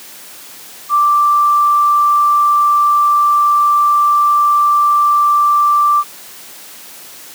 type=tone; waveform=sine; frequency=1174.7 Hz; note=D6; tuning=in tune; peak=-8 dBFS; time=0.89-6.04 s; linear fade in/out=50 ms; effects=white hiss -35 dBFS RMS until 7.34 s + high-pass 150 Hz 12 dB/octave